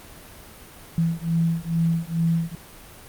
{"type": "beating tone pair", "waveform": "sine", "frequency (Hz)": [164.81, 167.11], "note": ["E3", "E3"], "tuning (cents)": [0, 24], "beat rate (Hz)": 2.3, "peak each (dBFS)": -23, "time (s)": [0.98, 2.55], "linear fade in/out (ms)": 0, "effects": ["pink hiss -44 dBFS RMS until 3.08 s", "Opus 32 kbps"]}